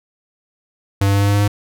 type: tone with pitch steps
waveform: square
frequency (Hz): 98.8 / 99.43 / 100.06 / 100.7 / 101.34 / 101.99 / 102.64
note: G2 / G2 / G2 / G2 / G#2 / G#2 / G#2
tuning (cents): +14 / +25 / +36 / +47 / -42 / -31 / -20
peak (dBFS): -13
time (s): 1.01-1.479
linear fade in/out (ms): 5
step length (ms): 67
effects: none